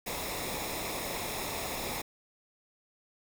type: noise with comb filter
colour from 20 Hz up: pink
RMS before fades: -36 dBFS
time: 0.06-2.02 s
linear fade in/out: 10 ms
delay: 0.66 ms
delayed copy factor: -0.6
effects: none